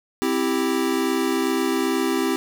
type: chord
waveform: square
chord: C major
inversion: none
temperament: equal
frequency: 261.6 / 329.6 / 392 Hz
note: C4 / E4 / G4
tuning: 0 / 0 / 0 cents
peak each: -25 dBFS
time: 0.22-2.36 s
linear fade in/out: 0 ms
effects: none